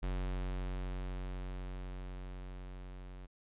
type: tone with level ramp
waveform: square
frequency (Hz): 46.03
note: F#1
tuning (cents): -8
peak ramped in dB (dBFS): -34 to -47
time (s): 0.02-3.27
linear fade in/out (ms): 20
effects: resampled to 8000 Hz